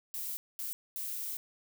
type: noise bursts at uneven times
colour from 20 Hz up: violet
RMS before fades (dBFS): -38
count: 3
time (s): 0.14-0.37 / 0.59-0.73 / 0.96-1.37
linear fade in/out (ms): 0
effects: none